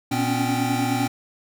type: tone cluster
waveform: square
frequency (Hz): 118.8 / 249.4 / 272.8 / 282.6 / 785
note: A#2 / B3 / C#4 / C#4 / G5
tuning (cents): +33 / +17 / -28 / +34 / +2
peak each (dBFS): -28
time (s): 0.11-1.08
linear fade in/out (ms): 10
effects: none